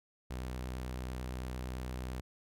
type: tone with vibrato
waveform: sawtooth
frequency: 63 Hz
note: B1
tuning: 35 cents sharp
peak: -34 dBFS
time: 0.3-2.21 s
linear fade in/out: 10 ms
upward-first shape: triangle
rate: 8.9 Hz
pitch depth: 17 cents each way
effects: none